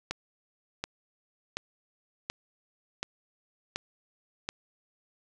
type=click train; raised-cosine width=0.2 ms; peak=-14 dBFS; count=7; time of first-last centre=0.11-4.49 s; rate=1.37 Hz; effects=none